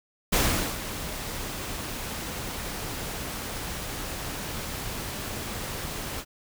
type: noise with ADSR envelope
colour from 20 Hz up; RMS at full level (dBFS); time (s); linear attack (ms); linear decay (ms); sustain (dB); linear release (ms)
pink; -22; 0.32-6.25; 14; 420; -12; 56
effects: none